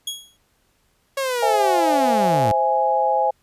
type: tone with exponential decay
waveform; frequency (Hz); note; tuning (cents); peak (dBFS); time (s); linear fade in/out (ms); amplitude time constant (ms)
sawtooth; 3322; G#7; 0; -19; 0.07-0.37; 5; 64
type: linear sweep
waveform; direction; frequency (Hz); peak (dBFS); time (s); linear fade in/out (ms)
sawtooth; down; 554.4 to 98; -17; 1.17-2.52; 5
type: chord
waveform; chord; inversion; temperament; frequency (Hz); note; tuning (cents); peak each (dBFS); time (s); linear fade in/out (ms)
sine; C augmented; none; equal; 523.3 / 659.3 / 830.6; C5 / E5 / G#5; 0 / 0 / 0; -22 / -23 / -18; 1.42-3.31; 10
effects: pink hiss -64 dBFS RMS until 3.42 s + resampled to 32000 Hz